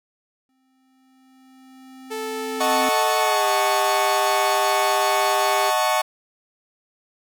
square tone with exponential growth, 261.6 Hz, C4, in tune, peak -26 dBFS, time 0.49-2.89 s, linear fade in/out 1 ms, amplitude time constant 520 ms
sawtooth tone with pitch glide, 438.1 to 401.7 Hz, A4 to G4, -7 to +42 cents, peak -23 dBFS, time 2.1-5.71 s, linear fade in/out 20 ms, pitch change -151 cents, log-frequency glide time 3.2-3.5 s
40% pulse chord, D# half-diminished seventh, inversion none, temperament equal, 622.3 / 740 / 880 / 1108.7 Hz, D#5 / F#5 / A5 / C#6, 0 / 0 / 0 / 0 cents, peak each -23 dBFS, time 2.6-6.02 s, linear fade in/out 10 ms
effects none

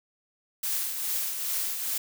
blue noise with tremolo, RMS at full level -28 dBFS, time 0.63-1.98 s, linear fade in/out 5 ms, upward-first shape triangle, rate 2.4 Hz, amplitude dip 50%, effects none

